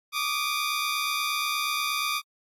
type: tone pair together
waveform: 15% pulse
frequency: 1154.6 / 1223 Hz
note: D6 / D#6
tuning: -30 / -30 cents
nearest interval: minor second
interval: 100 cents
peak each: -23 / -22 dBFS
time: 0.12-2.22 s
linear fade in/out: 50 ms
effects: AAC 64 kbps